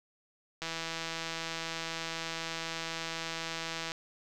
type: click train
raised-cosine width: 0.2 ms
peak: -19 dBFS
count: 542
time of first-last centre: 0.62-3.919 s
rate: 164 Hz
effects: none